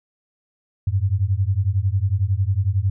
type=beating tone pair; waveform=sine; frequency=91.9 / 102.9 Hz; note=F#2 / G#2; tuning=-11 / -16 cents; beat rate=11 Hz; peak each=-20 dBFS; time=0.87-2.9 s; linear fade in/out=5 ms; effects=none